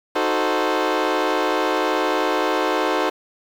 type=chord; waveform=20% pulse; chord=D# diminished seventh; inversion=none; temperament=equal; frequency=311.1 / 370 / 440 / 523.3 Hz; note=D#4 / F#4 / A4 / C5; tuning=0 / 0 / 0 / 0 cents; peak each=-19 dBFS; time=0.15-3.1 s; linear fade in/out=10 ms; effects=low-pass 4000 Hz 12 dB/octave + 7-bit